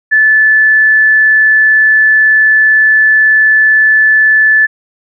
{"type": "tone", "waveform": "sine", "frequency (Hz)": 1741, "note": "A6", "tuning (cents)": -19, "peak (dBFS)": -4, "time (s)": [0.11, 4.67], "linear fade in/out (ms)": 20, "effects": []}